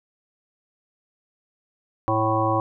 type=harmonic tone; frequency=110 Hz; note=A2; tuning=in tune; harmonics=1 / 3 / 5 / 7 / 9 / 10; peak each=-26 / -26 / -26 / -26 / -26 / -26 dBFS; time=2.08-2.6 s; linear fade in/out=0 ms; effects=none